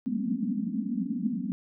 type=band-pass noise; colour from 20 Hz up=white; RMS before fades=-30 dBFS; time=0.06-1.52 s; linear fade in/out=0 ms; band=180 to 270 Hz; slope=96 dB/octave; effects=none